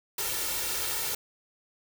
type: noise with comb filter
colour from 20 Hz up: white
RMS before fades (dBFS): -31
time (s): 0.18-1.15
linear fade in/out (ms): 5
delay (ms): 2.2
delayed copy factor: +0.65
effects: none